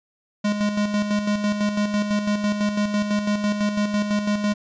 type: tone with tremolo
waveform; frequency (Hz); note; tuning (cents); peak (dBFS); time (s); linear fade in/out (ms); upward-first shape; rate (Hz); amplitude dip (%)
square; 207.3; G#3; -3; -19; 0.44-4.54; 10; square; 6; 50
effects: resampled to 16000 Hz